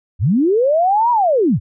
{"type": "linear two-way sweep", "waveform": "sine", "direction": "up then down", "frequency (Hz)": [69.1, 984, 69.1], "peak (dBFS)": -11, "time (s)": [0.19, 1.6], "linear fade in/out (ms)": 50, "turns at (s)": 1.11, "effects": []}